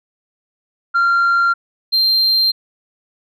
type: tone pair in turn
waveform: sine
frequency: 1383 / 4165 Hz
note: F6 / C8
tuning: -17 / -9 cents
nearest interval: octave + perfect fifth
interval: 1908 cents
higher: second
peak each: -9 dBFS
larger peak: neither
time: 0.94-1.54 / 1.92-2.52 s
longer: neither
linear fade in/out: 20 ms
effects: tanh soft clip ceiling -10 dBFS